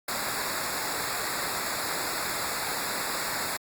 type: noise with comb filter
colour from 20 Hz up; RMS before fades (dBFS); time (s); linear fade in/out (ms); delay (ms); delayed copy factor
pink; -31; 0.08-3.57; 5; 0.33; -0.95
effects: Opus 48 kbps